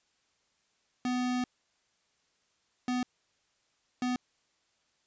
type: tone bursts at uneven times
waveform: square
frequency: 249.3 Hz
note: B3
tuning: 16 cents sharp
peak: -29 dBFS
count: 3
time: 1.05-1.44 / 2.88-3.03 / 4.02-4.16 s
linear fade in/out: 2 ms
effects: white hiss -73 dBFS RMS until 5.06 s + resampled to 16000 Hz